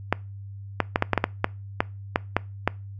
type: clicks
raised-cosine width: 0.5 ms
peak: -4 dBFS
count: 12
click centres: 0.126 / 0.803 / 0.959 / 1.024 / 1.133 / 1.177 / 1.241 / 1.444 / 1.805 / 2.159 / 2.366 / 2.676 s
effects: noise-tail reverb RT60 0.3 s tail -23 dB re dry + added 99 Hz sine -36 dBFS peak until 2.99 s